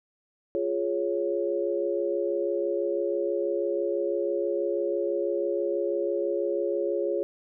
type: chord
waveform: sine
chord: Db major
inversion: first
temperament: equal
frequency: 349.2 / 415.3 / 554.4 Hz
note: F4 / Ab4 / Db5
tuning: 0 / 0 / 0 cents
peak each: -29 dBFS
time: 0.55-7.23 s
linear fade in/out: 0 ms
effects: none